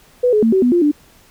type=tone with pitch steps; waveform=sine; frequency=494.3 / 424.2 / 226.3 / 380.2 / 246.3 / 348.6 / 295 Hz; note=B4 / G#4 / A3 / F#4 / B3 / F4 / D4; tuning=+1 / +37 / +49 / +47 / -5 / -3 / +8 cents; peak=-10 dBFS; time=0.23-0.916 s; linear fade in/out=10 ms; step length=98 ms; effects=pink hiss -49 dBFS RMS until 1.3 s